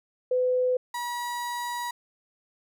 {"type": "tone pair in turn", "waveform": ["sine", "35% pulse"], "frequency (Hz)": [504, 964.1], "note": ["B4", "B5"], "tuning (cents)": [35, -42], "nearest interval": "major seventh", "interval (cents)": 1123, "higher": "second", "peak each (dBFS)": [-21, -28], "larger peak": "first", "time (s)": [[0.31, 0.77], [0.94, 1.91]], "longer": "second", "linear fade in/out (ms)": 5, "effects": []}